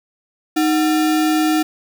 sine tone with sample-and-hold, 311.1 Hz, D#4, in tune, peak -13 dBFS, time 0.56-1.63 s, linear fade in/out 10 ms, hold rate 1050 Hz, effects none

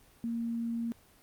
sine tone, 232 Hz, A#3, 8 cents flat, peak -31 dBFS, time 0.24-0.92 s, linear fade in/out 0 ms, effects pink hiss -61 dBFS RMS until 1.22 s + Opus 24 kbps

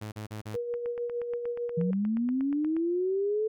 sawtooth tone bursts, 106.9 Hz, A2, 49 cents flat, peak -32 dBFS, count 4, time 0.01-0.564 s, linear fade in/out 10 ms, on 110 ms, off 38 ms
sine tone with tremolo, 478.5 Hz, A#4, 45 cents sharp, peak -28 dBFS, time 0.54-1.91 s, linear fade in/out 5 ms, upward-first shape sine, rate 6.6 Hz, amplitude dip 45%
click train, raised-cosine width 0.5 ms, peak -30 dBFS, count 18, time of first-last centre 0.74-2.766 s, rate 8.39 Hz
sine linear sweep, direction up, 164.81 to 440.1 Hz, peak -25 dBFS, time 1.77-3.48 s, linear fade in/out 10 ms
effects none

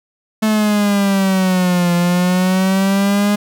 45% pulse exponential two-way sweep, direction down then up, 218.6 to 173.2 to 206.9 Hz, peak -12 dBFS, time 0.42-3.36 s, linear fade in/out 10 ms, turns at 1.94 s, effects none

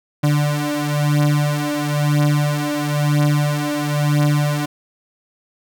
35% pulse beating tone pair, 146.83 / 147.83 Hz, D3 / D3, 0 / +12 cents, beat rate 1 Hz, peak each -17 / -17 dBFS, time 0.23-4.66 s, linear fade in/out 10 ms, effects none

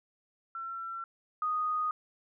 sine tone pair in turn, 1351 / 1241.2 Hz, E6 / D#6, +42 / -5 cents, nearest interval minor second, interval 147 cents, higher first, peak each -36 / -28 dBFS, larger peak second, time 0.55-1.04 / 1.42-1.91 s, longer neither, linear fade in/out 2 ms, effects none

